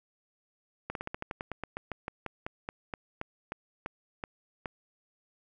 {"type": "slowing click train", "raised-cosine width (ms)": 0.5, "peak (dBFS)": -20, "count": 22, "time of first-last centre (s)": [0.9, 4.658], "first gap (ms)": 52, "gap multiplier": 1.11, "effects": []}